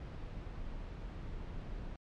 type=noise; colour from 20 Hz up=brown; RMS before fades=-43 dBFS; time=0-1.96 s; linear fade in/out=2 ms; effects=low-pass 4000 Hz 12 dB/octave + MP3 96 kbps